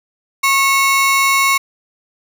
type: ring-modulated tone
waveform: 40% pulse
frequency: 1644 Hz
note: G#6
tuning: 18 cents flat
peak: -7 dBFS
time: 0.43-1.58 s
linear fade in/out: 10 ms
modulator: 552 Hz
effects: none